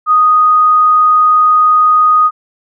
sine tone, 1243 Hz, D#6, 2 cents flat, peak -5 dBFS, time 0.06-2.31 s, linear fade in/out 50 ms, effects none

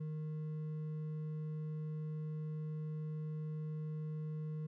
triangle tone with hard clipping, 154.5 Hz, D#3, 12 cents flat, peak -40 dBFS, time 0-4.67 s, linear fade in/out 10 ms, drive 8 dB, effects none

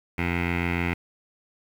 15% pulse tone with low-pass filter, 86.7 Hz, F2, 12 cents flat, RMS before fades -26 dBFS, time 0.18-0.94 s, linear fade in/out 5 ms, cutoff 2300 Hz, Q 7.4, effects 8-bit

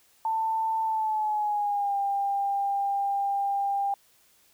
sine tone with pitch glide, 890 to 797.5 Hz, A5 to G5, +20 to +30 cents, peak -24 dBFS, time 0.25-3.94 s, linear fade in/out 2 ms, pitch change -190 cents, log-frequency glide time 0.83-1.97 s, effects white hiss -62 dBFS RMS until 4.53 s

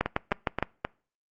two click trains, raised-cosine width 0.5 ms, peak -12 / -9 dBFS, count 4 / 5, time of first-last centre 0.06-0.849 / 0.01-0.626 s, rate 3.8 / 6.49 Hz, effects noise-tail reverb RT60 0.4 s tail -24 dB re dry + Opus 48 kbps

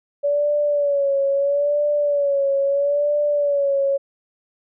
sine tone with vibrato, 570 Hz, C#5, 48 cents sharp, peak -16 dBFS, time 0.23-3.98 s, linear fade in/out 20 ms, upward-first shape sine, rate 0.76 Hz, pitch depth 56 cents each way, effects none

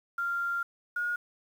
sine tone pair in turn, 1390 / 1436.5 Hz, F6 / F6, -9 / +48 cents, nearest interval minor second, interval 57 cents, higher second, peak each -28 dBFS, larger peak neither, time 0.18-0.63 / 0.96-1.16 s, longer first, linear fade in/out 5 ms, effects 9-bit

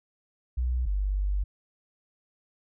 sine tone pair in turn, 61.7 / 48.97 Hz, B1 / G1, -1 / -1 cents, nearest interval major third, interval 400 cents, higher first, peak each -24 dBFS, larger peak neither, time 0.57-0.86 / 0.86-1.44 s, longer second, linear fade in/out 10 ms, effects none

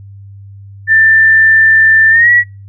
sine tone with pitch glide, 1779 to 1928.8 Hz, A6 to B6, +19 to -41 cents, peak -4 dBFS, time 0.87-2.44 s, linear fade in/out 50 ms, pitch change +140 cents, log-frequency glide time 2.1-2.3 s, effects noise-tail reverb RT60 0.3 s tail -26 dB re dry + added 99 Hz sine -30 dBFS peak until 2.68 s

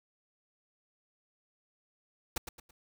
pink noise with echo, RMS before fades -32 dBFS, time 2.36-2.38 s, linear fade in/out 5 ms, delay 110 ms, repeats 3, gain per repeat -9 dB, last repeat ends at 2.71 s, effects none

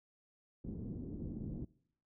white low-pass noise, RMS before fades -43 dBFS, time 0.64-1.65 s, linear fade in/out 5 ms, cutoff 290 Hz, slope 24 dB/octave, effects noise-tail reverb RT60 0.7 s tail -23 dB re dry

